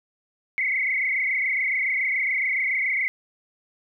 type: tone with frequency modulation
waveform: sine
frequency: 2128 Hz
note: C7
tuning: 29 cents sharp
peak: -21 dBFS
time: 0.58-3.08 s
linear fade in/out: 0 ms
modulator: 27.1 Hz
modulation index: 4.4
effects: none